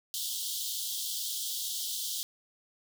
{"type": "high-pass noise", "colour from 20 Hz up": "pink", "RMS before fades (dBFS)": -35, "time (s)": [0.14, 2.23], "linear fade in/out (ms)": 0, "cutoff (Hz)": 3100, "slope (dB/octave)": 96, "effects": []}